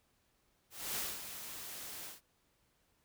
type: noise with ADSR envelope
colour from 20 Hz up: white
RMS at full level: -37 dBFS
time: 0.7-2.21 s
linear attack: 270 ms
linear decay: 220 ms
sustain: -9 dB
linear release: 150 ms
effects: pink hiss -75 dBFS RMS until 3.04 s